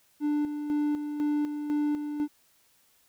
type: tone with tremolo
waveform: triangle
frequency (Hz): 295.8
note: D4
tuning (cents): +13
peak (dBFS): -22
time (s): 0.2-2.28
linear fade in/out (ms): 50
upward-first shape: square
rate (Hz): 2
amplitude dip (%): 55
effects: white hiss -65 dBFS RMS until 3.08 s